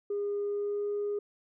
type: tone with pitch glide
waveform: sine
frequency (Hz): 407.5 to 411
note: G#4 to G#4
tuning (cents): -33 to -18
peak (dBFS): -28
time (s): 0.1-1.19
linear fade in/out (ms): 5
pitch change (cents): +15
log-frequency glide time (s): 0.39-0.88
effects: tanh soft clip ceiling -26 dBFS